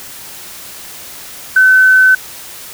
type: tone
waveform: sine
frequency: 1520 Hz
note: F#6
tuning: 46 cents sharp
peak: -4 dBFS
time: 1.56-2.15 s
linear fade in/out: 5 ms
effects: white hiss -31 dBFS RMS until 2.73 s